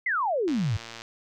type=exponential sweep; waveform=sine; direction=down; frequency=2132 to 92.8 Hz; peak=-23 dBFS; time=0.06-0.77 s; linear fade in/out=5 ms
type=click train; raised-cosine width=0.2 ms; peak=-22 dBFS; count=63; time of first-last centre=0.48-1.019 s; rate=115 Hz
effects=none